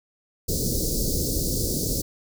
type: band-stop noise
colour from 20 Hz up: pink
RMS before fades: -25 dBFS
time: 0.48-2.02 s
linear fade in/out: 10 ms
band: 530 to 4500 Hz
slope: 48 dB/octave
effects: none